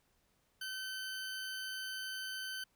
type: tone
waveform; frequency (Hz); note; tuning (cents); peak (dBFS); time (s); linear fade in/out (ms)
20% pulse; 1531; G6; -41; -35; 0.61-2.64; 5
effects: pink hiss -75 dBFS RMS until 2.75 s